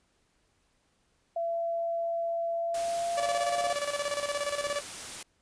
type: tone with pitch glide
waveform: sine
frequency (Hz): 674 to 697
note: E5 to F5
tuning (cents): +38 to -4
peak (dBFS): -28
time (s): 1.36-3.73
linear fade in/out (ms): 5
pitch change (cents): +58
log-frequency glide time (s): 2.59-3.59
type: noise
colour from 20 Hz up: white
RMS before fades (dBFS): -40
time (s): 2.74-5.23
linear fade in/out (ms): 5
type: tone with tremolo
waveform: sawtooth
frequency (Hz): 577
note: D5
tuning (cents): -31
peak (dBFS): -24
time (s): 3.17-4.81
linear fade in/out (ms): 10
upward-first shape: square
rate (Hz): 17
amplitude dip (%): 65
effects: pink hiss -71 dBFS RMS until 5.41 s + resampled to 22050 Hz